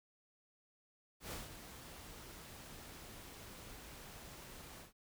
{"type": "noise with ADSR envelope", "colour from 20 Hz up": "pink", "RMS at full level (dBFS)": -44, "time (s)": [1.2, 4.93], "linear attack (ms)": 110, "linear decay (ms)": 170, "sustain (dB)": -9, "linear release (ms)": 130, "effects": []}